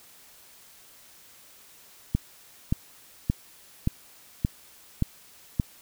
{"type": "click train", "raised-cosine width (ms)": 5, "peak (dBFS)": -10, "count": 7, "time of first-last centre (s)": [2.15, 5.598], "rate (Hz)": 1.74, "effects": ["white hiss -53 dBFS RMS until 5.81 s"]}